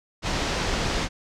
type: low-pass noise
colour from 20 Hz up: pink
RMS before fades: -26 dBFS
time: 0.22-1.09 s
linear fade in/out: 50 ms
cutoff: 6400 Hz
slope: 24 dB/octave
effects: none